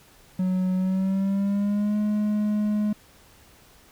triangle tone with pitch glide, 185 to 210.1 Hz, F#3 to G#3, 0 to +20 cents, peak -19 dBFS, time 0.39-2.93 s, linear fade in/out 5 ms, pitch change +220 cents, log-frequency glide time 0.75-1.97 s, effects pink hiss -54 dBFS RMS until 3.91 s

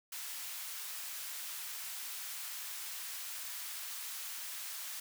white high-pass noise, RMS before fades -43 dBFS, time 0.12-5 s, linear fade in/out 5 ms, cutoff 1100 Hz, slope 12 dB/octave, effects none

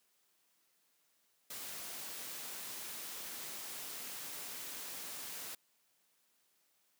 white noise, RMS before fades -45 dBFS, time 1.5-5.55 s, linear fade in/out 5 ms, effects white hiss -75 dBFS RMS until 6.99 s + high-pass 150 Hz 12 dB/octave

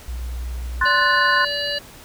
sine tone, 60.7 Hz, B1, 29 cents flat, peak -25 dBFS, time 0.08-0.84 s, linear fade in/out 0 ms
sine chord, F# diminished, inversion second, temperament equal, 1046.5 / 1480 / 1760 Hz, C6 / F#6 / A6, 0 / 0 / 0 cents, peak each -19 / -19 / -20 dBFS, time 0.81-1.45 s, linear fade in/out 5 ms
harmonic tone, 578 Hz, D5, 28 cents flat, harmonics 1 / 3 / 5 / 7 / 8, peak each -28 / -28 / -28 / -28 / -28 dBFS, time 0.85-1.79 s, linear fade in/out 10 ms
effects pink hiss -43 dBFS RMS until 2.04 s

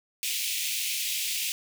pink high-pass noise, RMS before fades -30 dBFS, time 0.23-1.52 s, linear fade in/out 0 ms, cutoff 2300 Hz, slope 48 dB/octave, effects none

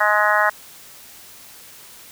harmonic tone, 210 Hz, G#3, 19 cents sharp, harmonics 3 / 4 / 5 / 6 / 7 / 8 / 9, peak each -22 / -22 / -22 / -22 / -22 / -22 / -22 dBFS, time 0-0.5 s, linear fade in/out 10 ms, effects white hiss -43 dBFS RMS until 2.11 s

